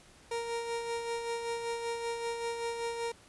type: tone with tremolo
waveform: 30% pulse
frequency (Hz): 466.2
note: A#4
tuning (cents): 0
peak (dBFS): -29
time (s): 0.31-3.12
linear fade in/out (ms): 5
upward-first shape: sine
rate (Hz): 5.2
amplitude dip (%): 45
effects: pink hiss -58 dBFS RMS until 3.28 s + resampled to 24000 Hz